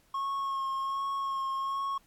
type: tone with vibrato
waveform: triangle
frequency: 1088 Hz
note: C#6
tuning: 33 cents flat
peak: -28 dBFS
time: 0.14-1.98 s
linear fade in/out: 5 ms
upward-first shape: sine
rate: 1.3 Hz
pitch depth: 19 cents each way
effects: pink hiss -66 dBFS RMS until 2.06 s + AAC 64 kbps